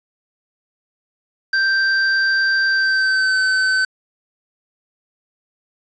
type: tone with pitch glide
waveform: square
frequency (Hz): 1568 to 1526.9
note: G6 to G6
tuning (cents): 0 to -46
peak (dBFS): -15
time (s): 1.53-3.85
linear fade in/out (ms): 5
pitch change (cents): -46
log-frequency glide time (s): 2.68-3.36
effects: resampled to 16000 Hz + 7-bit